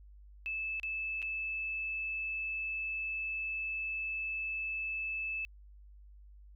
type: tone with dropouts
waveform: sine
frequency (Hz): 2620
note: E7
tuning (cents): -11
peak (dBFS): -34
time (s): 0.46-5.45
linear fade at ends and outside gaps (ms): 0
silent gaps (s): 0.798-0.832 / 1.219-1.226
effects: added 50 Hz sine -52 dBFS peak until 6.55 s